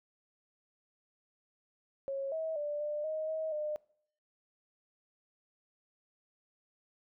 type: tone with pitch steps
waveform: sine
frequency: 547 / 641 / 589 / 596 / 626 / 634 / 604 Hz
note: C#5 / E5 / D5 / D5 / D#5 / D#5 / D5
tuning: -23 / -49 / +5 / +25 / +10 / +32 / +48 cents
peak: -33 dBFS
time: 2.08-3.76 s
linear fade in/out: 0 ms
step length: 240 ms
effects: noise-tail reverb RT60 0.6 s tail -23 dB re dry

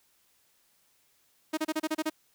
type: tone bursts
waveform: sawtooth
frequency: 312.8 Hz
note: D#4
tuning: 9 cents sharp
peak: -23 dBFS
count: 8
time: 1.53-2.099 s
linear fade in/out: 10 ms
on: 44 ms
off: 31 ms
effects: white hiss -68 dBFS RMS until 2.34 s

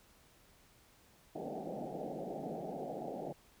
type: band-pass noise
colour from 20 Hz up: white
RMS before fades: -42 dBFS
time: 1.35-3.33 s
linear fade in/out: 10 ms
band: 140 to 790 Hz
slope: 96 dB/octave
effects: pink hiss -65 dBFS RMS until 3.6 s

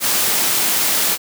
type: high-pass noise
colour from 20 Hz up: white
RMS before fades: -17 dBFS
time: 0-1.18 s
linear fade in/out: 50 ms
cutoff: 140 Hz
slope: 12 dB/octave
effects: none

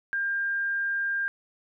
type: tone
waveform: sine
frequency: 1600 Hz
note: G6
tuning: 35 cents sharp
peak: -25 dBFS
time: 0.13-1.28 s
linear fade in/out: 0 ms
effects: none

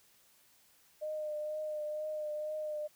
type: tone with vibrato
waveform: sine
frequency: 609 Hz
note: D#5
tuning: 37 cents flat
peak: -35 dBFS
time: 1.01-2.88 s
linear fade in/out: 20 ms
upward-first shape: triangle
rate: 2.1 Hz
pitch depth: 26 cents each way
effects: white hiss -66 dBFS RMS until 2.95 s

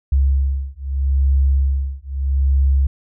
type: beating tone pair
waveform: sine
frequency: 67.7 / 68.49 Hz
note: C#2 / C#2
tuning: -40 / -20 cents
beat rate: 0.79 Hz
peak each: -17 dBFS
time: 0.12-2.87 s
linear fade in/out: 5 ms
effects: none

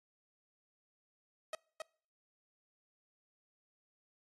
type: tone with echo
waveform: sawtooth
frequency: 634 Hz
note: D#5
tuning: 32 cents sharp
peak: -34 dBFS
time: 1.53-1.55 s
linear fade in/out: 2 ms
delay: 270 ms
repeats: 1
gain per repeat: -2 dB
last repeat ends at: 1.82 s
effects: noise-tail reverb RT60 0.5 s tail -26 dB re dry + AAC 32 kbps

